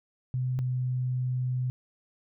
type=tone pair in turn; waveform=sine; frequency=127.4 / 126.67 Hz; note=C3 / B2; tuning=-46 / +44 cents; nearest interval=unison; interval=10 cents; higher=first; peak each=-26 dBFS; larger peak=neither; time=0.34-0.59 / 0.59-1.7 s; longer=second; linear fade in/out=0 ms; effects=none